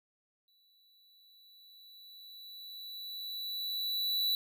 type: tone with exponential growth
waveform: square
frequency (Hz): 3951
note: B7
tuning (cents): 0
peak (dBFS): -28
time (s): 0.48-4.35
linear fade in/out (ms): 1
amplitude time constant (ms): 840
effects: none